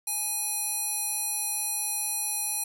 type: tone with band-pass filter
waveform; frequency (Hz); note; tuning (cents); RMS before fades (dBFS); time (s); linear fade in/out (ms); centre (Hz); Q
square; 830.6; G#5; 0; -30; 0.07-2.64; 5; 11000; 3.1
effects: none